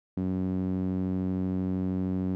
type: tone with band-pass filter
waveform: sawtooth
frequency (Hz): 93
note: F#2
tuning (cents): +9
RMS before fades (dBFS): -29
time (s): 0.17-2.35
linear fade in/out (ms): 0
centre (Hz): 230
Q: 2.7
effects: none